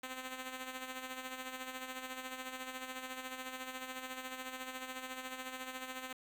5% pulse tone with tremolo, 258.2 Hz, C4, 23 cents flat, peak -29 dBFS, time 0.03-6.13 s, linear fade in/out 5 ms, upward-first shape sine, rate 14 Hz, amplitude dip 55%, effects 11-bit

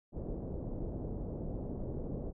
pink low-pass noise, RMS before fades -39 dBFS, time 0.12-2.33 s, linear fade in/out 50 ms, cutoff 560 Hz, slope 24 dB/octave, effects none

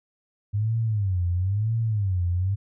sine tone with vibrato, 100 Hz, G2, 35 cents sharp, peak -21 dBFS, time 0.53-2.56 s, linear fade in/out 20 ms, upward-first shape sine, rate 1 Hz, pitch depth 230 cents each way, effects none

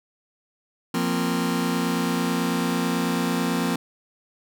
sawtooth chord, F suspended fourth, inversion none, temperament just, 174.61 / 232.8 / 261.9 Hz, F3 / Bb3 / C4, 0 / -2 / +2 cents, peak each -22 dBFS, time 0.94-3.76 s, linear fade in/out 5 ms, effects none

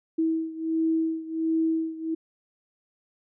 sine beating tone pair, 322.8 / 324.2 Hz, E4 / E4, -36 / -29 cents, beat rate 1.4 Hz, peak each -25 / -28 dBFS, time 0.18-2.15 s, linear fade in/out 10 ms, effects none

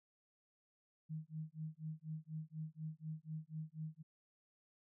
sine tone with tremolo, 156.9 Hz, D#3, 15 cents sharp, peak -40 dBFS, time 1.09-4.03 s, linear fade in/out 20 ms, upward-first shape sine, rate 4.1 Hz, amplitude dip 100%, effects none

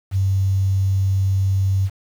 sine tone with quantisation, 96.4 Hz, G2, 28 cents flat, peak -15 dBFS, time 0.11-1.9 s, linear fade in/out 50 ms, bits 7, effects none

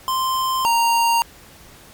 square tone pair in turn, 1043 / 929.3 Hz, C6 / A#5, -6 / -6 cents, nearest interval major second, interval 200 cents, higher first, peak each -19 / -15 dBFS, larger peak second, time 0.08-0.65 / 0.65-1.22 s, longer neither, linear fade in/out 0 ms, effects pink hiss -45 dBFS RMS until 1.93 s + MP3 96 kbps

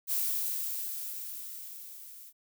violet noise with level ramp, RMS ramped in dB -29 to -50 dBFS, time 0.07-2.33 s, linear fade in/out 50 ms, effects none

